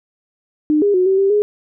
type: tone with pitch steps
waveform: sine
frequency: 303.2 / 407 / 366.3 / 383.6 / 391.9 / 416.1 Hz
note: D#4 / G#4 / F#4 / G4 / G4 / G#4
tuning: -45 / -35 / -17 / -37 / 0 / +3 cents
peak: -11 dBFS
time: 0.7-1.42 s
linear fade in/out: 0 ms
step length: 120 ms
effects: none